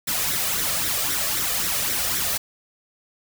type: noise with flanger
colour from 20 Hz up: white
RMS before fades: -24 dBFS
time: 0.07-2.38 s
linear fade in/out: 10 ms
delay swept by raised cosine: 0.52 to 1.72 ms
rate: 3.8 Hz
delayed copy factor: +0.6
effects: none